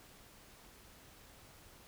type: silence
effects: pink hiss -59 dBFS RMS until 1.87 s